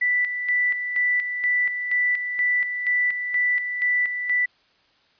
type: tone with tremolo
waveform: sine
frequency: 1975.5 Hz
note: B6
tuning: in tune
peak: -18 dBFS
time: 0.01-4.46 s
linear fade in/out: 10 ms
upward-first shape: square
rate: 2.1 Hz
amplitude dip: 55%
effects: white hiss -61 dBFS RMS until 5.19 s + resampled to 11025 Hz

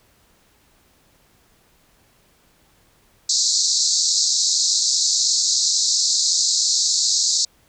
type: band-pass noise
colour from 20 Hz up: pink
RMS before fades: -19 dBFS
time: 3.29-7.45 s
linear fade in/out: 5 ms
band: 4000 to 7600 Hz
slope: 96 dB/octave
effects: pink hiss -58 dBFS RMS until 7.68 s

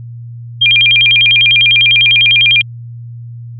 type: tone with vibrato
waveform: sine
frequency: 2774 Hz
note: F7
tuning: 12 cents flat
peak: -5 dBFS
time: 0.61-2.62 s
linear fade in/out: 10 ms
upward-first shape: square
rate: 10 Hz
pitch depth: 250 cents each way
effects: added 118 Hz sine -25 dBFS peak until 3.59 s

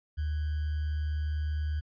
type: tone with sample-and-hold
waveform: sine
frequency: 75.8 Hz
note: D#2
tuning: 45 cents flat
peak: -28 dBFS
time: 0.17-1.81 s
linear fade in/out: 20 ms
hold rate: 1575 Hz
effects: resampled to 11025 Hz

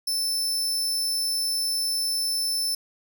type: tone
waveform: sawtooth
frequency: 5290 Hz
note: E8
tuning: 5 cents sharp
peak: -21 dBFS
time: 0.07-2.75 s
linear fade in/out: 5 ms
effects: none

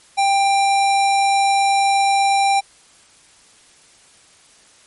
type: tone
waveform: square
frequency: 791 Hz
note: G5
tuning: 15 cents sharp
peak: -14 dBFS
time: 0.17-2.61 s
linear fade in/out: 20 ms
effects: white hiss -50 dBFS RMS until 4.86 s + MP3 48 kbps

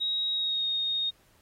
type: tone with pitch glide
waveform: sine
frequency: 3800 to 3713 Hz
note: A#7 to A#7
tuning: +33 to -8 cents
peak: -26 dBFS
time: 0-1.11 s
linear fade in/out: 20 ms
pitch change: -41 cents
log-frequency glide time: 0.32-0.67 s
effects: pink hiss -64 dBFS RMS until 1.41 s + AAC 48 kbps

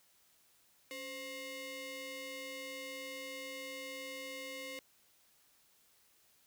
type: ring-modulated tone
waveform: sawtooth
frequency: 799 Hz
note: G5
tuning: 33 cents sharp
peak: -36 dBFS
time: 0.91-4.79 s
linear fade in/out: 0 ms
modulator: 1320 Hz
effects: white hiss -69 dBFS RMS until 6.46 s

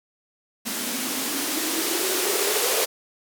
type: noise with band-pass filter sweep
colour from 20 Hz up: violet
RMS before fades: -25 dBFS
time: 0.65-2.86 s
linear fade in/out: 20 ms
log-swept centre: 220 to 470 Hz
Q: 7.9
effects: none

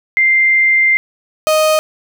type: tone pair in turn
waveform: sine / 35% pulse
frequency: 2093 / 622.3 Hz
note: C7 / D#5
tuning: 0 / 0 cents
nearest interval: octave + major sixth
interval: 2100 cents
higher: first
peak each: -8 dBFS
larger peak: neither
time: 0.17-0.97 / 1.47-1.79 s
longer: first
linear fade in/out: 0 ms
effects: none

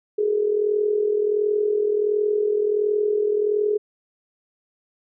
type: tone with amplitude modulation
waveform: sine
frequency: 418.8 Hz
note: G#4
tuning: 15 cents sharp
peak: -15 dBFS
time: 0.18-3.78 s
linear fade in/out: 10 ms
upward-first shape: sine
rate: 41.4 Hz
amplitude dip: 65%
effects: none

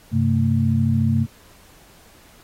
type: tone cluster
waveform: sine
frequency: 97.9 / 132.1 / 224.2 Hz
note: G2 / C3 / A3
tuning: -2 / +17 / +33 cents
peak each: -20 dBFS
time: 0.11-1.27 s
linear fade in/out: 50 ms
effects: pink hiss -51 dBFS RMS until 2.43 s + AAC 48 kbps

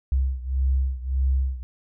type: beating tone pair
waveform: sine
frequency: 65.41 / 67.11 Hz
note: C2 / C2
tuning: 0 / +45 cents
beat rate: 1.7 Hz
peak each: -22 / -25 dBFS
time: 0.12-1.63 s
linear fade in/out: 0 ms
effects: none

